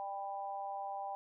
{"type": "tone with amplitude modulation", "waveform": "sine", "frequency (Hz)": 792, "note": "G5", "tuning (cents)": 18, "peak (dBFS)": -34, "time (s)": [0, 1.15], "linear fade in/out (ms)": 0, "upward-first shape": "sine", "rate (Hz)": 197, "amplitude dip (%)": 90, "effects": []}